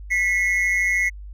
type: tone pair together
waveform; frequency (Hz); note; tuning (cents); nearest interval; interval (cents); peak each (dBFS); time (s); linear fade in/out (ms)
triangle; 1975.5 / 2162; B6 / C#7; 0 / -44; major second; 156; -19; 0.1-1.1; 20
effects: added 50 Hz sine -34 dBFS peak until 1.33 s